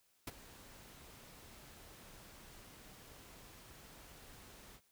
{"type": "noise with ADSR envelope", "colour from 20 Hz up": "pink", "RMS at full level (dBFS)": -41, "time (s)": [0.27, 4.81], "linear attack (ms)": 5, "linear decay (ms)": 27, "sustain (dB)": -16, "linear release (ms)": 61, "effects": ["white hiss -74 dBFS RMS until 4.91 s"]}